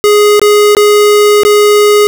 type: tone with dropouts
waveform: square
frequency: 416 Hz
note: G#4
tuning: 3 cents sharp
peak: -4 dBFS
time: 0.04-2.07 s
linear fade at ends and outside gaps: 0 ms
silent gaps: 0.395-0.416 / 0.75-0.768 / 1.434-1.45 s
effects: none